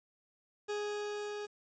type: tone with level ramp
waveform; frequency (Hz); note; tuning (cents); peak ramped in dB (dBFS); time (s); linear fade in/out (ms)
40% pulse; 415.3; G#4; 0; -33 to -38; 0.68-1.47; 20
effects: resampled to 16000 Hz + 10-bit